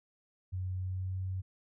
sine tone with pitch glide, 92.5 to 93.74 Hz, F#2 to F#2, 0 to +23 cents, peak -33 dBFS, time 0.52-1.42 s, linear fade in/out 20 ms, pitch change +23 cents, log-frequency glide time 0.77-1.19 s, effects none

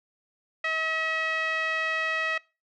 5% pulse tone with low-pass filter, 641 Hz, E5, 49 cents flat, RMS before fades -28 dBFS, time 0.64-2.38 s, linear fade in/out 5 ms, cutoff 2100 Hz, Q 2.8, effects noise-tail reverb RT60 0.3 s tail -23 dB re dry

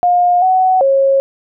sine tone with pitch steps, 711 / 747 / 544 Hz, F5 / F#5 / C#5, +31 / +16 / -33 cents, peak -8 dBFS, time 0.03-1.2 s, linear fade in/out 0 ms, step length 390 ms, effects none

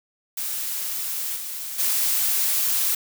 blue noise with level steps, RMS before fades -28 / -32 / -22 dBFS, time 0.37-2.95 s, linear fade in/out 5 ms, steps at 1.35 / 1.78 s, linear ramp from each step 20 ms, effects none

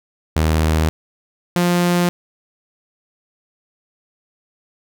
sawtooth tone pair in turn, 78.9 / 175.75 Hz, D#2 / F3, +25 / +11 cents, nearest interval octave + major second, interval 1386 cents, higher second, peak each -10 dBFS, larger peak neither, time 0.36-0.89 / 1.56-2.09 s, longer neither, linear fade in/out 0 ms, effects none

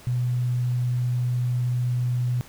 sine tone, 123.4 Hz, B2, 1 cent flat, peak -21 dBFS, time 0.07-2.41 s, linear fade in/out 0 ms, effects pink hiss -48 dBFS RMS until 2.48 s

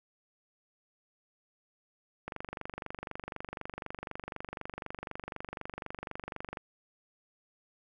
click train, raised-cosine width 0.5 ms, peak -23 dBFS, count 104, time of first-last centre 2.28-6.572 s, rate 24 Hz, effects none

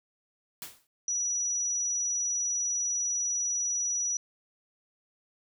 white noise with exponential decay, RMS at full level -37 dBFS, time 0.62-0.87 s, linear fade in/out 1 ms, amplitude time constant 54 ms
sine tone, 5860 Hz, F#8, 18 cents flat, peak -27 dBFS, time 1.08-4.17 s, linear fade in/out 2 ms
effects none

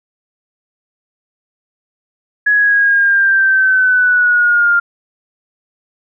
sine linear sweep, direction down, 1684 to 1396.9 Hz, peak -8 dBFS, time 2.46-4.8 s, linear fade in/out 10 ms, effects none

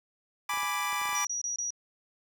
25% pulse chord, G# diminished, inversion none, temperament equal, 830.6 / 987.8 / 1174.7 Hz, G#5 / B5 / D6, 0 / 0 / 0 cents, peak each -33 / -30 / -28 dBFS, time 0.49-1.25 s, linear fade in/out 5 ms
clicks, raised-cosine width 0.5 ms, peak -30 dBFS, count 8, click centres 0.537 / 0.574 / 0.632 / 0.929 / 1.016 / 1.056 / 1.091 / 1.129 s
sine tone bursts, 5790 Hz, F#8, 38 cents flat, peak -30 dBFS, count 4, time 1.15-1.705 s, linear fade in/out 2 ms, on 120 ms, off 25 ms
effects none

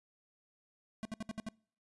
square tone bursts, 220 Hz, A3, in tune, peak -38 dBFS, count 6, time 1.03-1.487 s, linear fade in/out 0 ms, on 22 ms, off 65 ms, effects noise-tail reverb RT60 0.5 s tail -25 dB re dry + resampled to 24000 Hz

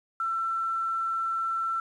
sine tone with quantisation, 1342 Hz, E6, 31 cents sharp, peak -26 dBFS, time 0.2-1.8 s, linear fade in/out 2 ms, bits 9, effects resampled to 24000 Hz

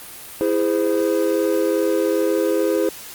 triangle chord, E augmented, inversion none, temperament just, 329.6 / 412 / 515 Hz, E4 / G#4 / B#4, 0 / -14 / -28 cents, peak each -19 dBFS, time 0.41-2.89 s, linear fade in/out 0 ms, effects white hiss -37 dBFS RMS until 3.14 s + Opus 32 kbps

